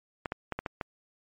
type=clicks; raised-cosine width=0.5 ms; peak=-17 dBFS; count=6; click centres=0.258 / 0.321 / 0.523 / 0.59 / 0.662 / 0.812 s; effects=MP3 64 kbps